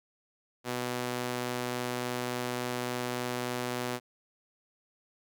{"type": "tone with high-pass filter", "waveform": "sawtooth", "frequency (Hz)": 123.47, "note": "B2", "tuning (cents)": 0, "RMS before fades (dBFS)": -34, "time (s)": [0.64, 4], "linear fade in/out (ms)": 50, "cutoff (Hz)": 270, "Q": 0.64, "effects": []}